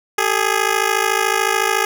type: ring-modulated tone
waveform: 10% pulse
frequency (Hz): 415.3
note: G#4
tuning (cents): 0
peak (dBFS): -4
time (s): 0.18-1.85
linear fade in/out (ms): 2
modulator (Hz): 26.9
effects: none